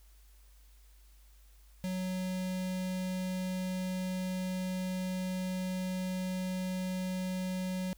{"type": "tone with notch filter", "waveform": "square", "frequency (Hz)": 185, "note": "F#3", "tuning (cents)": 0, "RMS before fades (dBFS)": -35, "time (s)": [1.84, 7.93], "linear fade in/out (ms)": 0, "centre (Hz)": 1200, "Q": 1.5, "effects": ["added 50 Hz sine -56 dBFS peak until 7.97 s", "white hiss -67 dBFS RMS until 7.97 s"]}